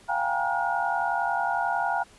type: tone cluster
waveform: sine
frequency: 695 / 774 / 825 / 944 / 1435 Hz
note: F5 / G5 / G#5 / A#5 / F6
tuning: -9 / -22 / -12 / +22 / +47 cents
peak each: -30 dBFS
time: 0.08-2.04 s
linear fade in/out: 20 ms
effects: pink hiss -54 dBFS RMS until 2.18 s + resampled to 24000 Hz